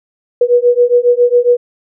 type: beating tone pair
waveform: sine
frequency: 482.3 / 489.6 Hz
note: B4 / B4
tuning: -41 / -15 cents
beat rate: 7.3 Hz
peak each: -10 dBFS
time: 0.41-1.57 s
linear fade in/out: 5 ms
effects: none